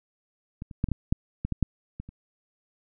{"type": "clicks", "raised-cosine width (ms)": 5, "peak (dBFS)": [-23, -28, -11, -20, -13, -9, -16, -15, -9, -23, -30], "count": 11, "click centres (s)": [0.621, 0.712, 0.841, 0.887, 0.917, 1.125, 1.45, 1.523, 1.627, 2, 2.09], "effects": []}